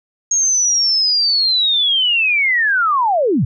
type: linear sweep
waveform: sine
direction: down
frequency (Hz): 6580 to 91.9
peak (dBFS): -12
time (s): 0.31-3.45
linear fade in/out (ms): 5
effects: none